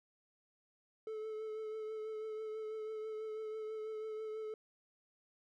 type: tone with vibrato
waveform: triangle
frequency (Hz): 434.9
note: A4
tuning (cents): -20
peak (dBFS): -38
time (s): 1.07-4.54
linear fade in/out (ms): 2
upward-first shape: triangle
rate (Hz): 6.1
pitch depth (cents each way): 25
effects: none